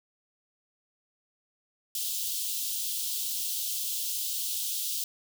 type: high-pass noise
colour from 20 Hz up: white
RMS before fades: -32 dBFS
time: 1.95-5.04 s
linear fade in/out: 2 ms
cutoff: 3000 Hz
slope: 48 dB/octave
effects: none